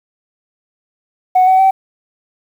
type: tone with pitch steps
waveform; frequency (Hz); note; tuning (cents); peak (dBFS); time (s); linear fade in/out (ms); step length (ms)
sine; 740 / 753.8 / 767.9; F#5 / F#5 / G5; 0 / +32 / -36; -5; 1.35-1.71; 10; 120
effects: tanh soft clip ceiling -4 dBFS + 7-bit